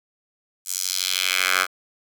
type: tone with high-pass filter sweep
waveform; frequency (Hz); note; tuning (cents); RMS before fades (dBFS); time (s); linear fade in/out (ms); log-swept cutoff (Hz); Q
10% pulse; 92.7; F#2; +4; -23; 0.65-1.67; 50; 7800 to 1300; 1.6
effects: none